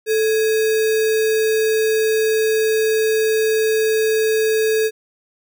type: tone with sample-and-hold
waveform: sine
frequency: 438.4 Hz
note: A4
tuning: 6 cents flat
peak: -14 dBFS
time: 0.06-4.91 s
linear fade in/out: 50 ms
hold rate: 2100 Hz
effects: none